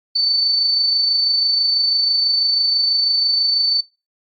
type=tone with amplitude modulation; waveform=sine; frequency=4522 Hz; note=C#8; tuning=34 cents sharp; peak=-13 dBFS; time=0.15-3.81 s; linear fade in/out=10 ms; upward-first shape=sine; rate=26.1 Hz; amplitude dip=35%; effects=noise-tail reverb RT60 0.3 s tail -25 dB re dry + Opus 48 kbps